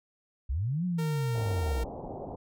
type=linear two-way sweep; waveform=sine; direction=up then down; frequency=55 to 183.3 to 55 Hz; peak=-27 dBFS; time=0.49-1.85 s; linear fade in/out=10 ms; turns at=0.85 s
type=tone; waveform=sawtooth; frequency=459.6 Hz; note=A#4; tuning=25 cents flat; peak=-32 dBFS; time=0.98-1.84 s; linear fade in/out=10 ms
type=low-pass noise; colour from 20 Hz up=white; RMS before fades=-40 dBFS; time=1.34-2.36 s; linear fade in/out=10 ms; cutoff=830 Hz; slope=48 dB/octave
effects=none